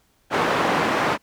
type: band-pass noise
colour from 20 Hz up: white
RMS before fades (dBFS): -21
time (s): 0.3-1.18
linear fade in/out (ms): 50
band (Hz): 160 to 1300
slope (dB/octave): 12
effects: pink hiss -63 dBFS RMS until 1.22 s